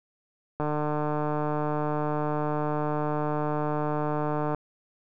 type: click train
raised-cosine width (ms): 1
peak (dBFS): -15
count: 593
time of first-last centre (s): 0.6-4.547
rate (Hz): 150
effects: none